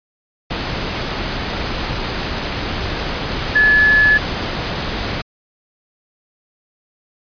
sine tone in noise, 1715 Hz, A6, 45 cents flat, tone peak -9 dBFS, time 3.55-4.18 s, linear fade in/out 10 ms, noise pink, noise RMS -22 dBFS, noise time 0.5-5.22 s, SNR +10 dB, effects resampled to 11025 Hz

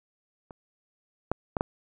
clicks, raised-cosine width 1 ms, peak -29 / -11 / -13 / -11 dBFS, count 4, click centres 0.508 / 1.316 / 1.568 / 1.609 s, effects none

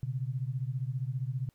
sine beating tone pair, 124 / 139 Hz, B2 / C#3, +7 / +5 cents, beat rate 15 Hz, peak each -33 / -35 dBFS, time 0.03-1.49 s, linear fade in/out 0 ms, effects pink hiss -72 dBFS RMS until 1.54 s

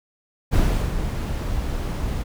brown noise with ADSR envelope, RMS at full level -17 dBFS, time 0.51-2.24 s, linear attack 36 ms, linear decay 370 ms, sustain -8 dB, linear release 27 ms, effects none

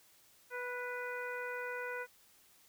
harmonic tone with a mistuned harmonic, 492 Hz, B4, 7 cents flat, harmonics 1 / 2 / 3 / 4 / 5, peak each -42 / -46 / -42 / -47 / -50 dBFS, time 0.5-2.07 s, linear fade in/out 50 ms, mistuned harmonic 4, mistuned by +21 cents, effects white hiss -65 dBFS RMS until 2.68 s

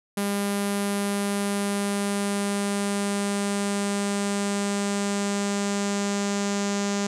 sawtooth tone with low-pass filter sweep, 201.4 Hz, G3, 47 cents sharp, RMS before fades -26 dBFS, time 0.17-7.07 s, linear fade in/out 5 ms, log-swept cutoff 11000 to 7000 Hz, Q 3.2, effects none

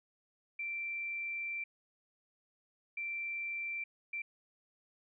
sine tone bursts at uneven times, 2349 Hz, D7, in tune, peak -36 dBFS, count 3, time 0.59-1.64 / 2.97-3.84 / 4.13-4.22 s, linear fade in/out 5 ms, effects none

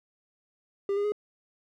triangle tone with pitch steps, 398.1 / 407.6 / 417.4 Hz, G4 / G#4 / G#4, +27 / -32 / +9 cents, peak -23 dBFS, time 0.89-1.121 s, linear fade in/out 2 ms, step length 77 ms, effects none

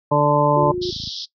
harmonic tone, 146.83 Hz, D3, in tune, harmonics 1 / 2 / 3 / 4 / 6 / 7, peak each -20 / -23 / -23 / -18 / -20 / -21 dBFS, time 0.11-0.72 s, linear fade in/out 10 ms
sine tone, 358.5 Hz, F4, 45 cents sharp, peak -21 dBFS, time 0.56-0.91 s, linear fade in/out 10 ms
click train, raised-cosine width 5 ms, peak -22 dBFS, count 13, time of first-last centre 0.63-1.074 s, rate 27 Hz
white band-pass noise, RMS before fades -30 dBFS, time 0.81-1.26 s, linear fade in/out 20 ms, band 3200 to 5400 Hz, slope 96 dB/octave
effects noise-tail reverb RT60 0.1 s tail -19 dB re dry + high-pass 60 Hz 12 dB/octave

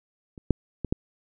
clicks, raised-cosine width 3 ms, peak -29 / -6 / -16 / -10 dBFS, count 4, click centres 0.378 / 0.507 / 0.847 / 0.925 s, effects none

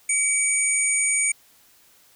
sine tone cluster, 2272 / 6790 / 8810 Hz, C#7 / G#8 / C#9, +42 / +37 / -12 cents, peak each -24 / -27 / -21 dBFS, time 0.09-1.32 s, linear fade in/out 5 ms, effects white hiss -56 dBFS RMS until 2.15 s

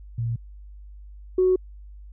sine tone pair in turn, 116.54 / 370 Hz, A#2 / F#4, 0 / 0 cents, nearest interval octave + minor sixth, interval 2000 cents, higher second, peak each -23 / -15 dBFS, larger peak second, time 0.18-0.36 / 1.38-1.56 s, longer neither, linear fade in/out 5 ms, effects tanh soft clip ceiling -11 dBFS + added 50 Hz sine -40 dBFS peak until 2.12 s

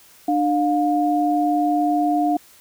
sine tone pair together, 298.6 / 710.2 Hz, D4 / F5, +29 / +29 cents, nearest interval octave + minor third, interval 1500 cents, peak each -19 dBFS, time 0.28-2.37 s, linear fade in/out 5 ms, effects white hiss -50 dBFS RMS until 2.6 s

